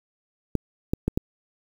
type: clicks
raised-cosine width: 3 ms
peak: -9 dBFS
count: 4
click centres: 0.553 / 0.935 / 1.08 / 1.175 s
effects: 7-bit